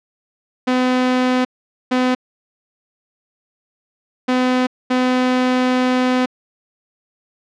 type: tone bursts at uneven times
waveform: sawtooth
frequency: 253.4 Hz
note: B3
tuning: 45 cents sharp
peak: -10 dBFS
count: 4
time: 0.67-1.45 / 1.91-2.15 / 4.28-4.67 / 4.9-6.26 s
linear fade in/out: 10 ms
effects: low-pass 4000 Hz 12 dB/octave